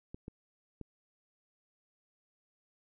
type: clicks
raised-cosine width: 3 ms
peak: -30 dBFS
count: 3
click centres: 0.145 / 0.281 / 0.813 s
effects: none